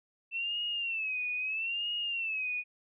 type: tone with vibrato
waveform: sine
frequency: 2661 Hz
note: E7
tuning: 16 cents sharp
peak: -31 dBFS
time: 0.31-2.64 s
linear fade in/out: 50 ms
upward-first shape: sine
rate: 0.77 Hz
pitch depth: 130 cents each way
effects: none